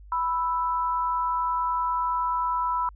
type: tone pair together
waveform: sine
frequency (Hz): 989 / 1318.5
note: B5 / E6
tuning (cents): +2 / 0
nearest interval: perfect fourth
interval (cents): 498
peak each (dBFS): -24 / -29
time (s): 0.12-2.89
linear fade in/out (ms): 2
effects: added 50 Hz sine -44 dBFS peak until 2.95 s